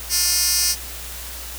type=tone with high-pass filter; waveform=10% pulse; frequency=355.3 Hz; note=F4; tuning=30 cents sharp; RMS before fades=-19 dBFS; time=0.09-0.76 s; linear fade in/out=50 ms; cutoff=5700 Hz; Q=1.4; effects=added 60 Hz sine -36 dBFS peak until 1.58 s + white hiss -34 dBFS RMS until 1.58 s